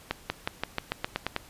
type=accelerating click train; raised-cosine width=0.3 ms; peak=-11 dBFS; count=10; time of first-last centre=0.11-1.364 s; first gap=190 ms; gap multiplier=0.92; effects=pink hiss -52 dBFS RMS until 1.49 s + resampled to 32000 Hz